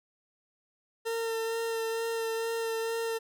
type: tone with vibrato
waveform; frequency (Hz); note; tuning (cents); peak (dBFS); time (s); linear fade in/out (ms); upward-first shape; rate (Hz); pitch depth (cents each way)
40% pulse; 454.4; A#4; -44; -29; 1.05-3.19; 20; sine; 2.2; 15
effects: none